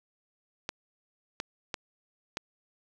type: clicks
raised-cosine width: 0.2 ms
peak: -15 dBFS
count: 4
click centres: 0.691 / 1.401 / 1.742 / 2.371 s
effects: none